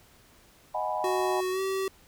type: chord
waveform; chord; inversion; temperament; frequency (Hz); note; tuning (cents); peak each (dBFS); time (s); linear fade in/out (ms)
sine; G# minor seventh; second; equal; 622.3 / 740 / 830.6 / 987.8; D#5 / F#5 / G#5 / B5; 0 / 0 / 0 / 0; -33; 0.74-1.41; 10
type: tone with pitch glide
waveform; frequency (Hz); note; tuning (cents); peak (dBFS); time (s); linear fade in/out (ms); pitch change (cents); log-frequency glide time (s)
square; 370 to 384.2; F#4 to G4; 0 to -35; -28; 1.04-1.88; 2; +65; 1.51-1.61
effects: pink hiss -58 dBFS RMS until 2.07 s